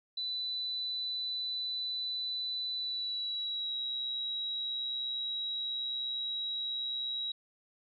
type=tone with pitch glide; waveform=sine; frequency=3988 to 3857 Hz; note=B7 to B7; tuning=+16 to -42 cents; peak=-33 dBFS; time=0.17-7.32 s; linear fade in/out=5 ms; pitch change=-58 cents; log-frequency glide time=2.75-3.74 s; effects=none